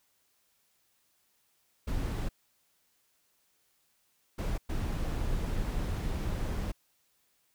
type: noise bursts at uneven times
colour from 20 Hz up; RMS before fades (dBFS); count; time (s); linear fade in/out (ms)
brown; -32; 3; 1.87-2.29 / 4.38-4.58 / 4.69-6.72; 10
effects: white hiss -72 dBFS RMS until 7.54 s